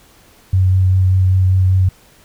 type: tone with vibrato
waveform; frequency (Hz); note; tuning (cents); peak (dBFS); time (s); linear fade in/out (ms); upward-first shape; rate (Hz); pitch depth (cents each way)
sine; 93.4; F#2; +17; -9; 0.53-1.89; 5; sine; 5.1; 13
effects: pink hiss -48 dBFS RMS until 2.24 s